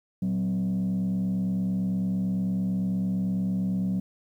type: tone with frequency modulation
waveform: sine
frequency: 186.8 Hz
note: F#3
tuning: 17 cents sharp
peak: -22 dBFS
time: 0.22-4 s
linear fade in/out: 5 ms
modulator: 68.9 Hz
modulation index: 0.53
effects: tanh soft clip ceiling -22 dBFS + 10-bit